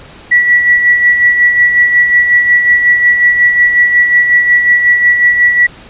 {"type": "tone with tremolo", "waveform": "sine", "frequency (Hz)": 1945, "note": "B6", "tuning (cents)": -27, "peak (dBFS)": -3, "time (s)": [0.31, 5.67], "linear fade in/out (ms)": 10, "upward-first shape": "sine", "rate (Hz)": 5.5, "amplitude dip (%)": 50, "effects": ["pink hiss -35 dBFS RMS until 5.89 s", "resampled to 8000 Hz"]}